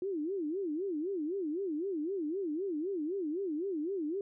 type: tone with vibrato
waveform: sine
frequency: 343.9 Hz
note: F4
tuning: 27 cents flat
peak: -32 dBFS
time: 0.02-4.21 s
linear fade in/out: 2 ms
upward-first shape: sine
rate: 3.9 Hz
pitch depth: 270 cents each way
effects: none